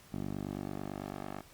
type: tone with band-pass filter sweep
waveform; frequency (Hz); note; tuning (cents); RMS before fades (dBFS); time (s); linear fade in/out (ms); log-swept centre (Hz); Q
10% pulse; 49; G1; 0; -40; 0.12-1.42; 20; 230 to 810; 0.77
effects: pink hiss -58 dBFS RMS until 1.53 s + Opus 48 kbps